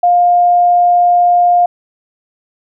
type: tone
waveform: sine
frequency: 706 Hz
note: F5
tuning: 19 cents sharp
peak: -6 dBFS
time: 0.03-1.66 s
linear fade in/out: 5 ms
effects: none